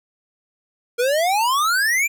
square exponential sweep, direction up, 466.2 to 2425 Hz, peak -17 dBFS, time 0.98-2.08 s, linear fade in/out 20 ms, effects none

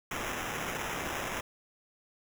white noise with sample-and-hold, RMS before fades -36 dBFS, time 0.11-1.41 s, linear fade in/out 5 ms, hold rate 4410 Hz, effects none

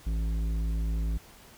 triangle tone with tanh clipping, 54.6 Hz, A1, 13 cents flat, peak -28 dBFS, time 0.06-1.18 s, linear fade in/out 10 ms, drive 15 dB, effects pink hiss -53 dBFS RMS until 1.57 s

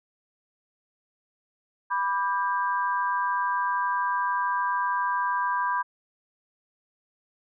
sine chord, G major, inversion first, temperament equal with one note detuned, 987.8 / 1174.7 / 1592.6 Hz, B5 / D6 / G6, 0 / 0 / +27 cents, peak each -25 / -31 / -30 dBFS, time 1.9-5.83 s, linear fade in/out 20 ms, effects none

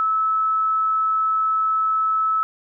sine tone, 1302 Hz, E6, 22 cents flat, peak -17 dBFS, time 0-2.43 s, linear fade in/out 0 ms, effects none

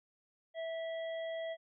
harmonic tone, 655 Hz, E5, 11 cents flat, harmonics 1 / 3 / 5, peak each -37 / -48 / -52 dBFS, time 0.54-1.57 s, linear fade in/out 50 ms, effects none

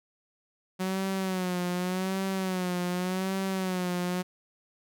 sawtooth tone with vibrato, 185 Hz, F#3, in tune, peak -24 dBFS, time 0.79-4.23 s, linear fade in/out 20 ms, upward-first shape sine, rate 0.86 Hz, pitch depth 68 cents each way, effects none

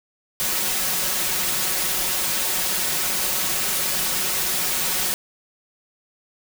white noise with comb filter, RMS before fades -23 dBFS, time 0.4-5.14 s, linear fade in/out 0 ms, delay 5.4 ms, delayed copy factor +0.7, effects none

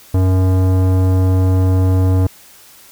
sine tone with tanh clipping, 93.2 Hz, F#2, 13 cents sharp, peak -12 dBFS, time 0.14-2.27 s, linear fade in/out 5 ms, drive 17 dB, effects white hiss -43 dBFS RMS until 2.91 s

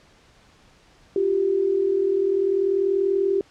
sine tone pair together, 351.6 / 392 Hz, F4 / G4, +12 / 0 cents, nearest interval major second, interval 188 cents, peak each -25 / -19 dBFS, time 1.16-3.41 s, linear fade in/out 2 ms, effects pink hiss -55 dBFS RMS until 3.5 s + low-pass 6000 Hz 12 dB/octave

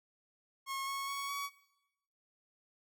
sawtooth tone with pitch steps, 1086 / 1099.9 / 1114 / 1128.2 Hz, C#6 / C#6 / C#6 / C#6, -36 / -14 / +8 / +30 cents, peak -33 dBFS, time 0.66-1.5 s, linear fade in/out 50 ms, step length 210 ms, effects noise-tail reverb RT60 0.9 s tail -18 dB re dry

